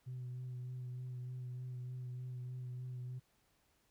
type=tone with vibrato; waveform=sine; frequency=125.7 Hz; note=B2; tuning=31 cents sharp; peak=-40 dBFS; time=0.06-3.2 s; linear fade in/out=20 ms; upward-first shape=sine; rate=3.3 Hz; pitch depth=19 cents each way; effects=tanh soft clip ceiling -39 dBFS + pink hiss -75 dBFS RMS until 3.9 s